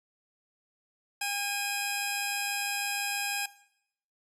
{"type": "tone pair together", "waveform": "15% pulse", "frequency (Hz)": [809.3, 2534], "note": ["G#5", "D#7"], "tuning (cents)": [-45, 31], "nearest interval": "octave + minor sixth", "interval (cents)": 1976, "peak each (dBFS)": -26, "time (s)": [1.21, 3.46], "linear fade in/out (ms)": 5, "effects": ["noise-tail reverb RT60 0.7 s tail -17 dB re dry", "resampled to 32000 Hz"]}